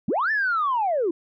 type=linear two-way sweep; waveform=sine; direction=up then down; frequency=149.7 to 1790 to 313.8 Hz; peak=-19 dBFS; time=0.08-1.11 s; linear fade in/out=5 ms; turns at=0.31 s; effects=tanh soft clip ceiling -16 dBFS